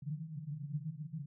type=band-pass noise; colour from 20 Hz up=white; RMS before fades=-42 dBFS; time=0.02-1.26 s; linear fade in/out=5 ms; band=140 to 160 Hz; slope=96 dB/octave; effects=none